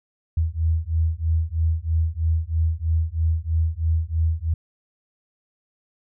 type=beating tone pair; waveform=sine; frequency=79.6 / 82.7 Hz; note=D#2 / E2; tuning=+40 / +6 cents; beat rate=3.1 Hz; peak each=-22 dBFS; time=0.37-4.54 s; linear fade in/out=5 ms; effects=none